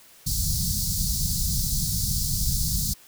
pink band-stop noise, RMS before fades -25 dBFS, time 0.26-2.94 s, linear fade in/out 10 ms, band 190 to 4300 Hz, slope 48 dB/octave, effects white hiss -52 dBFS RMS until 3.07 s

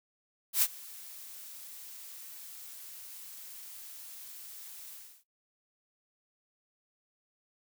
blue noise with ADSR envelope, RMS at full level -24 dBFS, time 0.53-5.24 s, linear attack 92 ms, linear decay 49 ms, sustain -23 dB, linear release 310 ms, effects noise-tail reverb RT60 0.2 s tail -25 dB re dry

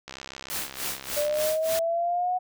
click train, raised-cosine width 0.2 ms, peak -20 dBFS, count 90, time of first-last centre 0.08-1.416 s, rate 66.6 Hz
white noise with tremolo, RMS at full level -30 dBFS, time 0.5-1.79 s, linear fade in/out 0 ms, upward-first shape sine, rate 3.4 Hz, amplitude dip 95%
sine exponential sweep, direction up, 584 to 737 Hz, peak -23 dBFS, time 1.16-2.39 s, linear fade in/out 20 ms
effects none

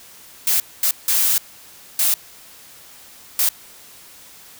blue noise bursts at uneven times, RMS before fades -17 dBFS, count 5, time 0.47-0.6 / 0.83-0.91 / 1.08-1.38 / 1.99-2.14 / 3.39-3.49 s, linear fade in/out 2 ms, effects white hiss -44 dBFS RMS until 4.59 s

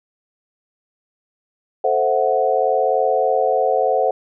sine chord, F# half-diminished seventh, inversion first, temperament equal, 440 / 523.3 / 659.3 / 740 Hz, A4 / C5 / E5 / F#5, 0 / 0 / 0 / 0 cents, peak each -21 / -19 / -22 / -19 dBFS, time 1.84-4.11 s, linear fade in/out 5 ms, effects none

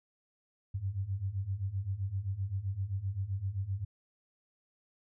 sine beating tone pair, 92.8 / 100.5 Hz, F#2 / G2, +6 / +44 cents, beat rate 7.7 Hz, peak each -37 / -34 dBFS, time 0.74-3.85 s, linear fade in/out 10 ms, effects none

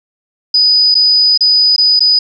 sine tone with dropouts, 4975 Hz, D#8, 1 cent flat, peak -6 dBFS, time 0.54-2.19 s, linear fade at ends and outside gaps 5 ms, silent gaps 0.944-0.951 / 1.376-1.407 / 1.763-1.78 / 1.994-2.005 s, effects none

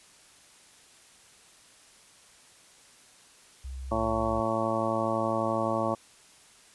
sine tone, 65.41 Hz, C2, in tune, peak -35 dBFS, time 3.64-4.41 s, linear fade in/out 10 ms
harmonic tone, 111.9 Hz, A2, 30 cents sharp, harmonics 1 / 2 / 3 / 4 / 5 / 6 / 7 / 8 / 9 / 10, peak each -37 / -34 / -34 / -41 / -31 / -33 / -39 / -35 / -41 / -33 dBFS, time 3.91-5.95 s, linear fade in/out 10 ms
effects white hiss -56 dBFS RMS until 6.74 s + resampled to 24000 Hz

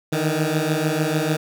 15% pulse beating tone pair, 152.4 / 159.1 Hz, D#3 / D#3, -36 / +39 cents, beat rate 6.7 Hz, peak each -16 dBFS, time 0.12-1.37 s, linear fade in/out 10 ms, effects none

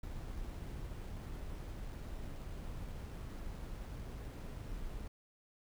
brown noise with sample-and-hold, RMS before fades -44 dBFS, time 0.03-5.08 s, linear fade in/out 5 ms, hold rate 11025 Hz, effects none

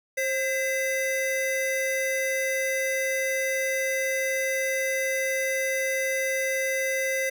square tone pair together, 531.3 / 2027 Hz, C5 / B6, +26 / +45 cents, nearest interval octave + major seventh, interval 2319 cents, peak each -28 dBFS, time 0.17-7.3 s, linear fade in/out 10 ms, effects none

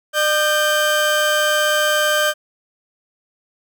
30% pulse tone pair together, 603.4 / 1566 Hz, D5 / G6, +47 / -2 cents, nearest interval octave + perfect fourth, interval 1651 cents, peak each -15 dBFS, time 0.13-2.34 s, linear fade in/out 50 ms, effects none

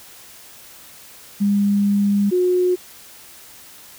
sine tone pair in turn, 202.2 / 361.9 Hz, G#3 / F#4, -46 / -38 cents, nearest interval minor seventh, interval 1008 cents, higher second, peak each -14 dBFS, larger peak neither, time 1.4-2.31 / 2.31-2.76 s, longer first, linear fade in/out 20 ms, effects white hiss -43 dBFS RMS until 3.98 s

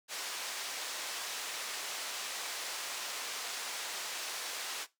white band-pass noise, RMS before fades -40 dBFS, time 0.08-4.87 s, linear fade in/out 50 ms, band 510 to 6600 Hz, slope 12 dB/octave, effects noise-tail reverb RT60 0.2 s tail -18 dB re dry

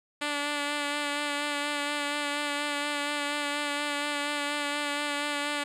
5% pulse tone with vibrato, 290.9 Hz, D4, 16 cents flat, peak -17 dBFS, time 0.21-5.64 s, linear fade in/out 10 ms, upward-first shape sine, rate 4.2 Hz, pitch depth 20 cents each way, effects low-pass 9000 Hz 12 dB/octave

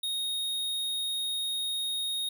square tone, 3729 Hz, A#7, in tune, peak -30 dBFS, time 0.03-2.29 s, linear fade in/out 5 ms, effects none

